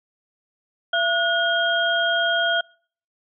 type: tone cluster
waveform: sine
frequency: 676 / 1453 / 3223 Hz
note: E5 / F#6 / G7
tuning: +43 / -32 / +47 cents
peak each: -23 / -21 / -24 dBFS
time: 0.93-2.61 s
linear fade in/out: 5 ms
effects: noise-tail reverb RT60 0.5 s tail -26 dB re dry